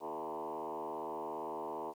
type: tone with frequency modulation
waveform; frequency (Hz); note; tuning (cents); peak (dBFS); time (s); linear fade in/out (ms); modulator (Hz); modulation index
sine; 666; E5; +18; -37; 0-1.94; 50; 77.5; 4.5
effects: tanh soft clip ceiling -33 dBFS + 11-bit